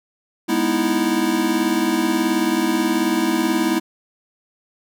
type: chord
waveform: square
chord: E major seventh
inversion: first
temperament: equal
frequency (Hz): 207.7 / 246.9 / 311.1 / 329.6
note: G#3 / B3 / D#4 / E4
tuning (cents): 0 / 0 / 0 / 0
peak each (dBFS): -26 / -24 / -24 / -21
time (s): 0.48-3.8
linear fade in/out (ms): 20
effects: none